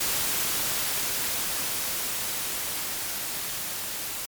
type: noise with level ramp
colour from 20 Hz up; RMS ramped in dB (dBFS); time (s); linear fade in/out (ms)
white; -26 to -33; 0-4.26; 10
effects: MP3 96 kbps